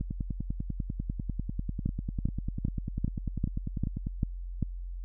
two click trains, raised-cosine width 5 ms, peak -20 / -15 dBFS, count 42 / 8, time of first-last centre 0.01-4.069 / 1.86-4.627 s, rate 10.1 / 2.53 Hz, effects added 44 Hz sine -35 dBFS peak until 5.04 s

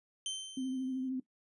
sawtooth tone with exponential decay, 3105 Hz, G7, 17 cents flat, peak -30 dBFS, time 0.26-1.09 s, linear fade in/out 1 ms, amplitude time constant 180 ms
sine tone with vibrato, 260 Hz, C4, 11 cents flat, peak -33 dBFS, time 0.57-1.2 s, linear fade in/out 5 ms, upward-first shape triangle, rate 13 Hz, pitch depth 39 cents each way
effects noise-tail reverb RT60 0.1 s tail -17 dB re dry + resampled to 24000 Hz

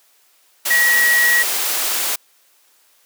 sine tone in noise, 1914 Hz, A#6, 45 cents sharp, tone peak -12 dBFS, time 0.7-1.43 s, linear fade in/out 10 ms, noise white, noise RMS -20 dBFS, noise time 0.65-2.16 s, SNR +5 dB, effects white hiss -56 dBFS RMS until 3.05 s + high-pass 400 Hz 12 dB/octave

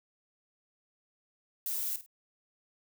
violet noise with echo, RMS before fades -34 dBFS, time 1.66-1.96 s, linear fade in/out 2 ms, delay 51 ms, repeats 2, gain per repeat -12 dB, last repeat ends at 2.062 s, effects none

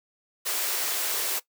white high-pass noise, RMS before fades -28 dBFS, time 0.45-1.4 s, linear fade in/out 20 ms, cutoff 330 Hz, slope 48 dB/octave, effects noise-tail reverb RT60 0.1 s tail -18 dB re dry

